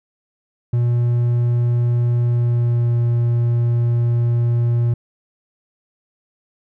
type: tone with pitch glide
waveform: triangle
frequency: 120 to 118.69 Hz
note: B2 to A#2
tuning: -49 to +32 cents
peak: -12 dBFS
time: 0.73-4.94 s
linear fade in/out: 5 ms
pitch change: -19 cents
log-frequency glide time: 2.25-2.98 s
effects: none